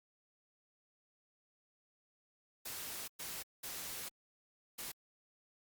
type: noise bursts at uneven times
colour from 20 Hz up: white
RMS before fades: -44 dBFS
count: 4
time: 2.65-3.08 / 3.19-3.43 / 3.63-4.09 / 4.78-4.92 s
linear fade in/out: 10 ms
effects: Opus 48 kbps